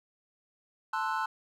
triangle chord, F# half-diminished seventh, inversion first, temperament equal, 880 / 1046.5 / 1318.5 / 1480 Hz, A5 / C6 / E6 / F#6, 0 / 0 / 0 / 0 cents, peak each -31 / -33 / -34 / -34 dBFS, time 0.93-1.26 s, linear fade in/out 5 ms, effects none

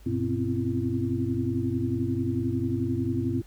sine tone cluster, 97.3 / 121.9 / 254 / 265.2 / 337.8 Hz, G2 / B2 / B3 / C4 / E4, -12 / -22 / +49 / +23 / +42 cents, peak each -31 dBFS, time 0.06-3.42 s, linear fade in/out 5 ms, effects added 50 Hz sine -47 dBFS peak until 3.46 s + pink hiss -58 dBFS RMS until 3.46 s

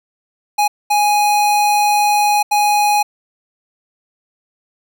square tone bursts at uneven times, 830.6 Hz, G#5, in tune, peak -12 dBFS, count 3, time 0.58-0.68 / 0.9-2.43 / 2.51-3.03 s, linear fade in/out 10 ms, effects none

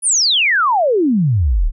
sine exponential sweep, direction down, 10360 to 30.87 Hz, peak -11 dBFS, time 0.02-1.72 s, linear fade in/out 50 ms, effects none

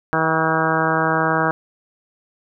harmonic tone with a mistuned harmonic, 160.6 Hz, E3, 45 cents flat, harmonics 1 / 2 / 3 / 4 / 5 / 6 / 7 / 8 / 9 / 10, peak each -25 / -25 / -25 / -25 / -25 / -25 / -25 / -25 / -25 / -25 dBFS, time 0.13-1.51 s, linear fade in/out 0 ms, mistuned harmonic 5, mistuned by -26 cents, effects none

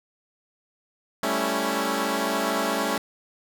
10% pulse chord, A dominant seventh, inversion third, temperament equal, 196 / 220 / 277.2 / 329.6 Hz, G3 / A3 / C#4 / E4, 0 / 0 / 0 / 0 cents, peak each -22 / -20 / -19 / -24 dBFS, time 1.23-2.98 s, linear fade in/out 2 ms, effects none

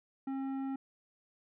sine tone with tanh clipping, 269.4 Hz, C#4, 49 cents flat, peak -36 dBFS, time 0.27-0.76 s, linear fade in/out 5 ms, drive 11 dB, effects none

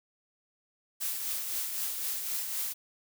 blue noise with tremolo, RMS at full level -32 dBFS, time 1-2.74 s, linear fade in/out 20 ms, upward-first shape triangle, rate 3.9 Hz, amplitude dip 45%, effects none

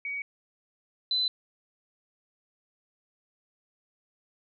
sine tone pair in turn, 2257 / 4022 Hz, C#7 / B7, +31 / +31 cents, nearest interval minor seventh, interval 1000 cents, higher second, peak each -31 / -24 dBFS, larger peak second, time 0.05-0.22 / 1.11-1.28 s, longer neither, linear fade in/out 2 ms, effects none

